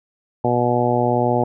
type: harmonic tone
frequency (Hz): 121.7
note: B2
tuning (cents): -25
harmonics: 1 / 2 / 3 / 4 / 5 / 6 / 7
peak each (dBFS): -23 / -23 / -23 / -23 / -23 / -23 / -23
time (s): 0.44-1.44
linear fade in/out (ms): 5
effects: none